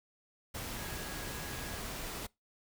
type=tone in noise; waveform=sine; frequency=1655 Hz; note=G#6; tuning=6 cents flat; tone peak=-50 dBFS; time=0.77-1.79 s; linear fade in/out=10 ms; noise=pink; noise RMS=-41 dBFS; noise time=0.54-2.27 s; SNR=-12 dB; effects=noise-tail reverb RT60 0.2 s tail -23 dB re dry